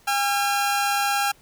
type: tone pair together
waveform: sawtooth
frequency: 809.9 / 1362 Hz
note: G#5 / F6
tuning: -44 / -44 cents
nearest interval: major sixth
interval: 900 cents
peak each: -18 / -22 dBFS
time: 0.07-1.32 s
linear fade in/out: 10 ms
effects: pink hiss -56 dBFS RMS until 1.41 s